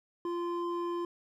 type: tone pair together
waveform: triangle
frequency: 346.2 / 1037.4 Hz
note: F4 / C6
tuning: -15 / -15 cents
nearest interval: octave + perfect fifth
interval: 1900 cents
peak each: -30 / -35 dBFS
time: 0.25-1.05 s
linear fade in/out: 2 ms
effects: tanh soft clip ceiling -23 dBFS